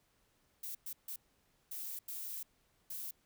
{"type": "noise bursts at uneven times", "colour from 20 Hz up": "violet", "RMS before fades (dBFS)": -43, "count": 6, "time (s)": [[0.63, 0.75], [0.86, 0.93], [1.08, 1.16], [1.71, 1.99], [2.08, 2.43], [2.9, 3.11]], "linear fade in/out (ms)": 5, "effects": ["pink hiss -74 dBFS RMS until 3.25 s"]}